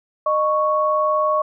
sine tone pair together, 613 / 1108.7 Hz, D#5 / C#6, -26 / 0 cents, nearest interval minor seventh, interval 1026 cents, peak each -19 / -18 dBFS, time 0.26-1.42 s, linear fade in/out 5 ms, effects none

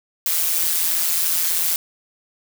blue noise with amplitude modulation, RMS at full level -17 dBFS, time 0.26-1.76 s, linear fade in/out 2 ms, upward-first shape sine, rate 167 Hz, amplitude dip 70%, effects none

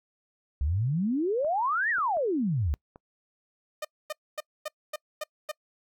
sine exponential two-way sweep, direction up then down, 65 to 1945 to 65 Hz, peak -24 dBFS, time 0.61-2.74 s, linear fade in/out 0 ms, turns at 1.9 s
clicks, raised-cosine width 1 ms, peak -33 dBFS, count 4, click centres 1.447 / 1.984 / 2.17 / 2.959 s
sawtooth tone bursts, 609 Hz, D#5, 37 cents flat, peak -27 dBFS, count 7, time 3.82-5.516 s, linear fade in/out 5 ms, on 28 ms, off 250 ms
effects noise-tail reverb RT60 0.1 s tail -26 dB re dry

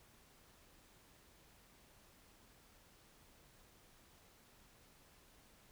silence, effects pink hiss -66 dBFS RMS until 5.71 s

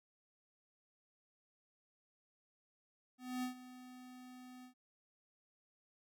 square tone with ADSR envelope, 252.1 Hz, B3, 36 cents sharp, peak -37 dBFS, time 3.18-4.74 s, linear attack 250 ms, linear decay 110 ms, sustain -16 dB, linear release 98 ms, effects none

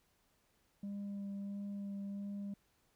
sine tone with vibrato, 200.2 Hz, G3, 37 cents sharp, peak -37 dBFS, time 0.83-2.54 s, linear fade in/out 5 ms, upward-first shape sine, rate 1.5 Hz, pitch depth 12 cents each way, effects tanh soft clip ceiling -39 dBFS + pink hiss -75 dBFS RMS until 2.95 s

